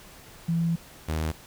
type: tone pair in turn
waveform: sine / sawtooth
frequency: 167.2 / 78.91 Hz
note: E3 / D#2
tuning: +25 / +25 cents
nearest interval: octave + minor second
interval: 1300 cents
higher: first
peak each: -22 dBFS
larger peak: neither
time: 0.48-0.76 / 1.08-1.32 s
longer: first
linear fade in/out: 10 ms
effects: pink hiss -49 dBFS RMS until 1.46 s